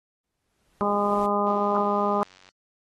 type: noise with exponential growth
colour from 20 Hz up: pink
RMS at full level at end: -45 dBFS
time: 0.24-1.26 s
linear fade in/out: 0 ms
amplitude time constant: 220 ms
type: harmonic tone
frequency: 204.3 Hz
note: G#3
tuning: 28 cents flat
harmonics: 1 / 2 / 3 / 4 / 5 / 6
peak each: -28 / -28 / -28 / -28 / -28 / -28 dBFS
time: 0.81-2.23 s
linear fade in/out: 0 ms
type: click train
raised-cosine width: 0.2 ms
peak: -34 dBFS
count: 96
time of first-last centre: 1.47-2.489 s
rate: 93.2 Hz
effects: AAC 32 kbps